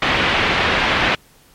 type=low-pass noise; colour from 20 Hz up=white; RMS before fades=-17 dBFS; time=0.02-1.15 s; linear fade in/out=2 ms; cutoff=3000 Hz; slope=24 dB/octave; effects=pink hiss -51 dBFS RMS until 1.54 s + MP3 64 kbps